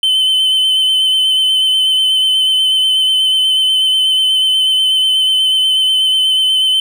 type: tone with vibrato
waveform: triangle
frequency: 3061 Hz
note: G7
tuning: 42 cents flat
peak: -8 dBFS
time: 0.03-6.8 s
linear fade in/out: 2 ms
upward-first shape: sine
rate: 8.2 Hz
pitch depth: 21 cents each way
effects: none